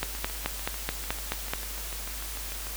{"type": "two click trains", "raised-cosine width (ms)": 0.3, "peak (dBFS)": [-11, -23], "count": [8, 18], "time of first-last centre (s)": [[0.03, 1.535], [0.15, 2.669]], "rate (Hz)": [4.65, 6.75], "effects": ["added 50 Hz sine -38 dBFS peak until 2.76 s", "white hiss -38 dBFS RMS until 2.76 s"]}